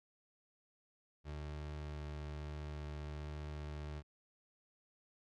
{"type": "tone", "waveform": "30% pulse", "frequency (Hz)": 74.9, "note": "D2", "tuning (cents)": 35, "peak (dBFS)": -40, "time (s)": [1.24, 4.03], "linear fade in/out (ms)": 50, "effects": ["low-pass 5000 Hz 12 dB/octave"]}